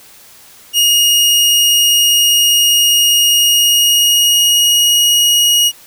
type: tone with pitch glide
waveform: sawtooth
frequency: 2865 to 2888 Hz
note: F7 to F#7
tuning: +44 to -43 cents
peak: -5 dBFS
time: 0.73-5.72 s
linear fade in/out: 50 ms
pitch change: +13 cents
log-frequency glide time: 3.3-5 s
effects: white hiss -41 dBFS RMS until 5.86 s